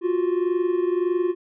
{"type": "tone pair together", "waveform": "triangle", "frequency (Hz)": [351, 372.7], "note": ["F4", "F#4"], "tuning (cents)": [9, 13], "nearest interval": "minor second", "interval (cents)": 104, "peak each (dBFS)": [-19, -23], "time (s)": [0.01, 1.35], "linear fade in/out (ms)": 50, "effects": ["resampled to 8000 Hz"]}